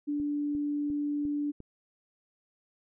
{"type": "tone", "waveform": "sine", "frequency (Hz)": 291.9, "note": "D4", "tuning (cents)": -10, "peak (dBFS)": -28, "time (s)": [0.07, 1.52], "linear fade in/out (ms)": 20}
{"type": "click train", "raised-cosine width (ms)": 3, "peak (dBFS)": -32, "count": 5, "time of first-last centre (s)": [0.2, 1.604], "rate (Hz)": 2.85}
{"effects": []}